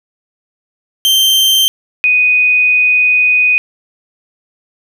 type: tone pair in turn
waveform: 40% pulse / sine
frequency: 3136 / 2489 Hz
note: G7 / D#7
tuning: 0 / 0 cents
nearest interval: major third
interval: 400 cents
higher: first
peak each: -7 dBFS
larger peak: neither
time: 1.05-1.68 / 2.04-3.58 s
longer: second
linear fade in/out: 0 ms
effects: none